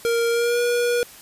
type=tone with pitch glide; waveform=square; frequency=466.2 to 481 Hz; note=A#4 to B4; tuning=0 to -46 cents; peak=-19 dBFS; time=0.05-1.03 s; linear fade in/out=0 ms; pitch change=+54 cents; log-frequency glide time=0.3-0.6 s; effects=white hiss -44 dBFS RMS until 1.21 s + resampled to 32000 Hz